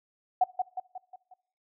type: tone with echo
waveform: sine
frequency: 740 Hz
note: F#5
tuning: in tune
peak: -18 dBFS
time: 0.41-0.44 s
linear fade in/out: 5 ms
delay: 180 ms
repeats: 5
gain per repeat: -6 dB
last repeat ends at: 1.34 s
effects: noise-tail reverb RT60 0.7 s tail -23 dB re dry